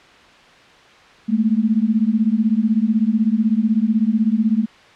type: beating tone pair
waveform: sine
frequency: 211.5 / 227.5 Hz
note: G#3 / A#3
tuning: +32 / -42 cents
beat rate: 16 Hz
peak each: -17 dBFS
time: 1.28-4.66 s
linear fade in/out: 20 ms
effects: white hiss -46 dBFS RMS until 4.95 s + low-pass 3000 Hz 12 dB/octave